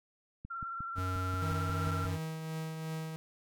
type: click train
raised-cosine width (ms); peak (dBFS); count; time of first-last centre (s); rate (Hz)
5; -31; 10; 0.45-2.051; 5.62
type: tone with vibrato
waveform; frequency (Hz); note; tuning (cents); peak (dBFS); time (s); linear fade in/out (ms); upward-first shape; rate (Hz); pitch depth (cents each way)
sine; 1359; F6; -48; -37; 0.5-2.07; 10; triangle; 19; 43
type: tone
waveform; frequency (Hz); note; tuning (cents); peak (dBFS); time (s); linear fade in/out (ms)
square; 92.5; F#2; 0; -34; 0.95-2.19; 50
type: tone with tremolo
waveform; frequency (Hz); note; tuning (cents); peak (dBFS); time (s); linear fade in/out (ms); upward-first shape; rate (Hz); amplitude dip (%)
45% pulse; 159.4; D#3; +42; -35; 1.42-3.16; 0; triangle; 2.8; 40
effects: none